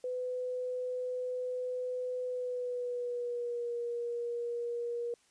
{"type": "tone with pitch glide", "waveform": "sine", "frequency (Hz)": [502, 474.9], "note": ["B4", "A#4"], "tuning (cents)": [28, 32], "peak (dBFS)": -33, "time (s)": [0.04, 5.14], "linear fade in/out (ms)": 2, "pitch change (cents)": -96, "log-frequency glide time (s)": [2.24, 3.73], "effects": ["white hiss -68 dBFS RMS until 5.3 s", "resampled to 22050 Hz"]}